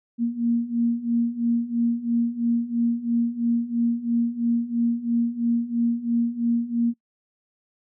sine beating tone pair, 233 / 236 Hz, A#3 / A#3, -1 / +22 cents, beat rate 3 Hz, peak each -25 / -22 dBFS, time 0.18-6.94 s, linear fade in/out 50 ms, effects noise-tail reverb RT60 0.1 s tail -24 dB re dry

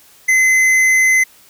sine tone with hard clipping, 2047 Hz, C7, 38 cents flat, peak -11 dBFS, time 0.28-1.24 s, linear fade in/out 10 ms, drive 10 dB, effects white hiss -47 dBFS RMS until 1.49 s

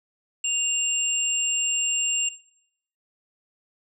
sine tone pair together, 2794 / 7459 Hz, F7 / A#8, 0 / 0 cents, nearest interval octave + perfect fourth, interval 1700 cents, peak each -25 dBFS, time 0.44-2.29 s, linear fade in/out 5 ms, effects noise-tail reverb RT60 0.7 s tail -17 dB re dry

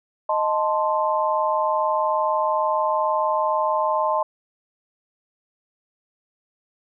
sine chord, A diminished, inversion second, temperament equal, 622.3 / 880 / 1046.5 Hz, Eb5 / A5 / C6, 0 / 0 / 0 cents, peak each -23 dBFS, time 0.29-4.23 s, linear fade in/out 5 ms, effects none

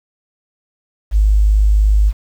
sine tone, 51.7 Hz, G#1, 7 cents flat, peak -8 dBFS, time 1.11-2.13 s, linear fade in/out 50 ms, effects 7-bit

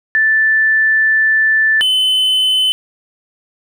sine / triangle tone pair in turn, 1760 / 3036 Hz, A6 / F#7, 0 / +44 cents, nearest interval major sixth, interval 944 cents, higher second, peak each -9 dBFS, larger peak neither, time 0.15-1.81 / 1.81-2.72 s, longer first, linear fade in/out 0 ms, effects none

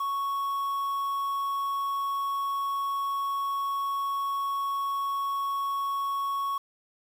triangle tone with quantisation, 1108.7 Hz, C#6, in tune, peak -25 dBFS, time 0-6.58 s, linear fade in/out 5 ms, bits 8, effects none

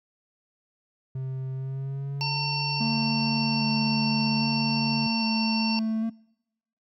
triangle tone with pitch glide, 131.6 to 143.51 Hz, C3 to D3, +10 to -40 cents, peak -27 dBFS, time 1.15-5.07 s, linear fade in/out 5 ms, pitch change +150 cents, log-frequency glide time 1.53-2.42 s
harmonic tone, 906 Hz, A#5, 50 cents flat, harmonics 1 / 3 / 5 / 6, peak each -32 / -32 / -32 / -32 dBFS, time 2.21-5.79 s, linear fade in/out 0 ms
triangle tone with vibrato, 223.6 Hz, A3, 28 cents sharp, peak -23 dBFS, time 2.8-6.1 s, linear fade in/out 10 ms, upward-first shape square, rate 0.62 Hz, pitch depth 19 cents each way
effects noise-tail reverb RT60 0.9 s tail -26 dB re dry

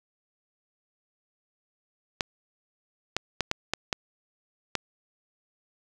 clicks, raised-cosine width 0.2 ms, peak -8 dBFS, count 7, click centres 2.208 / 3.166 / 3.407 / 3.514 / 3.736 / 3.928 / 4.753 s, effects 7-bit

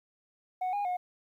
sine tone with pitch steps, 738 / 816 / 723 Hz, F#5 / G#5 / F#5, -5 / -31 / -40 cents, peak -26 dBFS, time 0.61-0.97 s, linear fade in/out 10 ms, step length 120 ms, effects tanh soft clip ceiling -28 dBFS + 11-bit

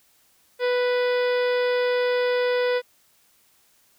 harmonic tone, 493.9 Hz, B4, in tune, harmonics 1 / 2 / 3 / 4 / 5 / 6 / 7 / 8 / 9 / 10, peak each -20 / -33 / -32 / -33 / -38 / -44 / -38 / -46 / -45 / -43 dBFS, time 0.59-2.82 s, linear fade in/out 50 ms, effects white hiss -61 dBFS RMS until 3.98 s

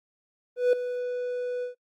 triangle tone with ADSR envelope, 493.9 Hz, B4, in tune, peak -14 dBFS, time 0.56-1.75 s, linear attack 170 ms, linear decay 3 ms, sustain -12 dB, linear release 120 ms, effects noise-tail reverb RT60 0.1 s tail -26 dB re dry + Opus 24 kbps

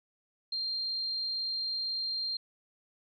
sine tone, 4186 Hz, C8, in tune, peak -31 dBFS, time 0.52-2.37 s, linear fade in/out 5 ms, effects none

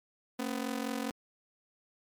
sawtooth ring-modulated tone, 250 Hz, B3, 21 cents sharp, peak -26 dBFS, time 0.39-1.11 s, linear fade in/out 0 ms, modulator 22.4 Hz, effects MP3 96 kbps

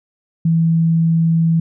sine tone, 164.4 Hz, E3, 4 cents flat, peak -11 dBFS, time 0.45-1.6 s, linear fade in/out 5 ms, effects none

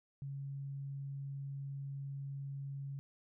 sine tone, 138.59 Hz, C#3, in tune, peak -40 dBFS, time 0.22-2.99 s, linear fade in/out 0 ms, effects none

